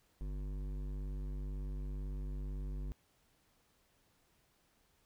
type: tone with hard clipping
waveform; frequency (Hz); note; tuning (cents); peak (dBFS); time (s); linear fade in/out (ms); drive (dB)
sine; 49; G1; 0; -40; 0.21-2.92; 0; 13
effects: pink hiss -73 dBFS RMS until 5.05 s